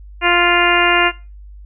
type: harmonic tone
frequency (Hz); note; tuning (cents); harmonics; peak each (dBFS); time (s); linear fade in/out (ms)
349.2; F4; 0; 1 / 2 / 3 / 4 / 5 / 6 / 7 / 8; -19 / -19 / -19 / -19 / -19 / -19 / -19 / -19; 0.21-1.12; 50
effects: noise-tail reverb RT60 0.3 s tail -19 dB re dry + added 50 Hz sine -34 dBFS peak until 1.65 s